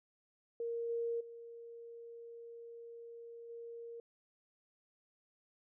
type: tone with level steps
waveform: sine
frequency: 466.2 Hz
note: A#4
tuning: in tune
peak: -36 / -34 / -48 / -45 dBFS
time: 0.6-4 s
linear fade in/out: 2 ms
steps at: 0.89 / 1.2 / 3.49 s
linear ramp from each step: 10 ms
effects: none